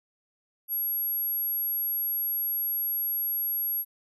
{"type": "tone", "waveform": "sine", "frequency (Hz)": 11500, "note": "F9", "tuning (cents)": 50, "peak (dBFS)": -26, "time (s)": [0.68, 3.85], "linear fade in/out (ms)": 50, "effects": []}